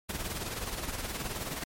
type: noise with tremolo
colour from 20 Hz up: pink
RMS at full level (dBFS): -34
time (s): 0.09-1.64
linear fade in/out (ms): 5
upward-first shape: sine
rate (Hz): 19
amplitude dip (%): 55
effects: MP3 64 kbps